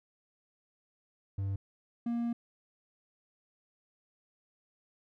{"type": "tone pair in turn", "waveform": "triangle", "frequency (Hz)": [98, 235.4], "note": ["G2", "A#3"], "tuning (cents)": [0, 17], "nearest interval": "octave + minor third", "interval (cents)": 1517, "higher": "second", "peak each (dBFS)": [-29, -28], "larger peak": "second", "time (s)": [[1.38, 1.56], [2.06, 2.33]], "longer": "second", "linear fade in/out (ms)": 5, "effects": []}